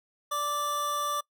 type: tone pair together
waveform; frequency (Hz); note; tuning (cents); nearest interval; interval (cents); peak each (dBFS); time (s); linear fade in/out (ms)
square; 584 / 1172.4; D5 / D6; -10 / -3; octave; 1207; -38 / -29; 0.31-1.21; 10
effects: noise-tail reverb RT60 0.1 s tail -23 dB re dry